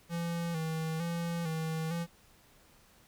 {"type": "tone with vibrato", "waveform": "square", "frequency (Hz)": 164.81, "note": "E3", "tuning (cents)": 0, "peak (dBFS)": -33, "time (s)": [0.09, 2.07], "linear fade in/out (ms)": 50, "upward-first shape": "square", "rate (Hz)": 1.1, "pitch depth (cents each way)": 49, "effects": ["pink hiss -62 dBFS RMS until 3.07 s"]}